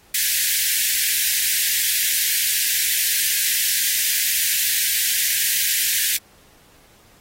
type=high-pass noise; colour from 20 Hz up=white; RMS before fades=-20 dBFS; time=0.14-6.17 s; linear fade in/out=5 ms; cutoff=1600 Hz; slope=96 dB/octave; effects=pink hiss -53 dBFS RMS until 7.2 s + AAC 48 kbps